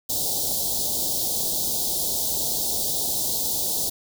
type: band-stop noise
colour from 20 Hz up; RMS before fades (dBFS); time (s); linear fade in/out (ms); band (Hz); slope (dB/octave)
white; -25; 0.09-3.9; 10; 840 to 3600; 48
effects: none